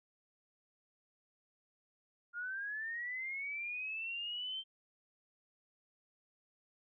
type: linear sweep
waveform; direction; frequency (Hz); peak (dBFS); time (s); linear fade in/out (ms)
sine; up; 1400 to 3136; -38; 2.33-4.64; 50
effects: none